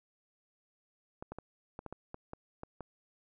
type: clicks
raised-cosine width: 1 ms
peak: -28 dBFS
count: 10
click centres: 1.225 / 1.32 / 1.386 / 1.791 / 1.863 / 1.926 / 2.144 / 2.334 / 2.634 / 2.807 s
effects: none